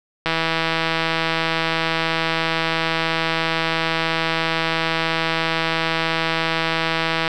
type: click train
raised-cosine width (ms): 0.3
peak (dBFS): -4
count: 1145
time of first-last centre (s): 0.26-7.278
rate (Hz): 163
effects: none